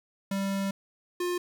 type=tone pair in turn; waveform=square; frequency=196 / 354.9 Hz; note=G3 / F4; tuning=0 / +28 cents; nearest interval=minor seventh; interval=1028 cents; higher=second; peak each=-28 / -28 dBFS; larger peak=neither; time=0.31-0.71 / 1.2-1.38 s; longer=first; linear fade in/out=5 ms; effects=10-bit